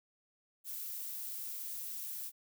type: noise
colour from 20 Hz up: violet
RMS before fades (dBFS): -42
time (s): 0.64-2.32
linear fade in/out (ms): 50
effects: none